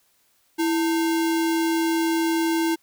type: tone with sample-and-hold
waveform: sine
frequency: 328.9 Hz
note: E4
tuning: 4 cents flat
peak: -19 dBFS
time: 0.58-2.76 s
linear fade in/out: 20 ms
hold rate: 1225 Hz
effects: white hiss -64 dBFS RMS until 2.82 s